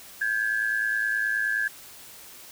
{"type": "tone pair together", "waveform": "sine", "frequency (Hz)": [1586, 1695.6], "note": ["G6", "G#6"], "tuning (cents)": [20, 35], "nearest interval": "minor second", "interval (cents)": 115, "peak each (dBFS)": -26, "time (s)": [0.21, 1.68], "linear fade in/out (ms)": 5, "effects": ["white hiss -46 dBFS RMS until 2.51 s"]}